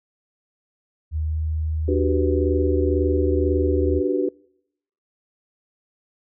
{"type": "tone with pitch glide", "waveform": "sine", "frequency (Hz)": [77.7, 78.42], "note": ["D#2", "D#2"], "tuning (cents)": [-2, 14], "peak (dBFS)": -21, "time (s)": [1.11, 4.02], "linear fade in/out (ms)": 50, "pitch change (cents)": 16, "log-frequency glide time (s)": [1.26, 1.37]}
{"type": "chord", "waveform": "sine", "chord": "G major seventh", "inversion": "second", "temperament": "equal", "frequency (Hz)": [293.7, 370, 392, 493.9], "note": ["D4", "F#4", "G4", "B4"], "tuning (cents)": [0, 0, 0, 0], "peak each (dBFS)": [-24, -22, -26, -26], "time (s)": [1.88, 4.29], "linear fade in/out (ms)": 5}
{"effects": ["noise-tail reverb RT60 0.8 s tail -26 dB re dry"]}